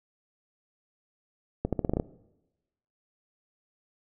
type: accelerating click train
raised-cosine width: 2 ms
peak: -13 dBFS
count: 8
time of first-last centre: 1.65-1.999 s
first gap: 77 ms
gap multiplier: 0.85
effects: noise-tail reverb RT60 1.0 s tail -20 dB re dry